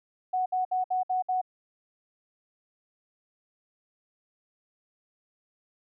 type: tone bursts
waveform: sine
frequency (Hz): 740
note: F#5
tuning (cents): 0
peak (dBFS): -24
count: 6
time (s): 0.33-1.415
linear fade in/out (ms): 10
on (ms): 130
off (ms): 61
effects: none